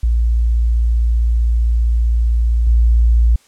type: tone with level steps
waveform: sine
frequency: 57.7 Hz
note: A#1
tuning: 17 cents flat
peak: -11 / -8 dBFS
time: 0.03-3.36 s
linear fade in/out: 5 ms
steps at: 2.67 s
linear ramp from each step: 2 ms
effects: white hiss -52 dBFS RMS until 3.47 s + low-pass 9000 Hz 12 dB/octave